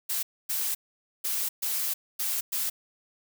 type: noise bursts at uneven times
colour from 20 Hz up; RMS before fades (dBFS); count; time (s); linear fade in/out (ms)
blue; -29; 6; 0.09-0.23 / 0.49-0.75 / 1.24-1.49 / 1.62-1.94 / 2.19-2.41 / 2.52-2.7; 10
effects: none